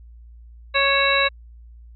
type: harmonic tone with a mistuned harmonic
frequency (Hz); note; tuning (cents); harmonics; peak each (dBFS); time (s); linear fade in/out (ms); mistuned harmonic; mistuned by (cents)
554.4; C#5; 0; 1 / 2 / 3 / 4 / 5 / 7; -23 / -23 / -23 / -23 / -23 / -23; 0.74-1.29; 20; 5; -48
effects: added 58 Hz sine -41 dBFS peak until 1.95 s